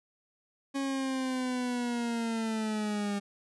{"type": "linear sweep", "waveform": "40% pulse", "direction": "down", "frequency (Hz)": [275.6, 200.8], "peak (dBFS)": -29, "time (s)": [0.74, 3.2], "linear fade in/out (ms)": 20, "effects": ["resampled to 24000 Hz"]}